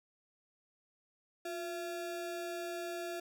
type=ring-modulated tone; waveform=square; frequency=514 Hz; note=C5; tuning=31 cents flat; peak=-36 dBFS; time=1.45-3.2 s; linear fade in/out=5 ms; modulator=160 Hz; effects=12-bit